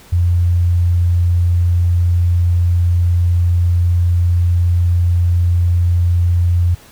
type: tone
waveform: sine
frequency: 87.31 Hz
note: F2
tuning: in tune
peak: -10 dBFS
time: 0.12-6.75 s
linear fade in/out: 10 ms
effects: pink hiss -43 dBFS RMS until 6.91 s